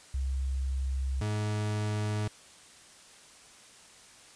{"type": "tone pair in turn", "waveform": ["sine", "40% pulse"], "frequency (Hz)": [66.6, 105.72], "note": ["C2", "G#2"], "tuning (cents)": [31, 31], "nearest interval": "minor sixth", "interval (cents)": 800, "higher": "second", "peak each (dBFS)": -28, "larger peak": "neither", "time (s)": [[0.14, 1.21], [1.21, 2.28]], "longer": "neither", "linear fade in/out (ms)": 5, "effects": ["white hiss -54 dBFS RMS until 4.35 s", "resampled to 22050 Hz"]}